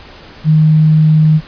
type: tone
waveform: sine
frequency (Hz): 155.56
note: D#3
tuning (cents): 0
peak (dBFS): -5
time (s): 0.44-1.41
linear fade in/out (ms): 50
effects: pink hiss -36 dBFS RMS until 1.47 s + resampled to 11025 Hz